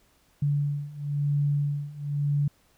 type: beating tone pair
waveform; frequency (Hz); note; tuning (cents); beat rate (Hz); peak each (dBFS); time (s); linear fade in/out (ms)
sine; 143.7 / 144.69; D3 / D3; -37 / -25; 0.99; -28 / -26; 0.42-2.48; 5
effects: pink hiss -64 dBFS RMS until 2.77 s